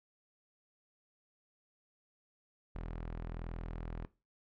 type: tone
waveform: sawtooth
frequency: 41.2 Hz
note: E1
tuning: in tune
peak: -36 dBFS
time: 2.75-4.05 s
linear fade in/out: 0 ms
effects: noise-tail reverb RT60 0.3 s tail -19 dB re dry + low-pass 2000 Hz 12 dB/octave